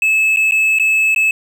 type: tone with dropouts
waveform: triangle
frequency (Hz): 2600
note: E7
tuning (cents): -24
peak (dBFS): -9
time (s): 0.02-1.31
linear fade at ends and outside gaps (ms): 2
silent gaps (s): 0.362-0.37 / 0.511-0.52 / 0.787-0.797 / 1.147-1.161
effects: none